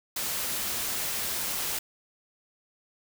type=noise; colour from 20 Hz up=white; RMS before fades=-31 dBFS; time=0.16-1.79 s; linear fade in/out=5 ms; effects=none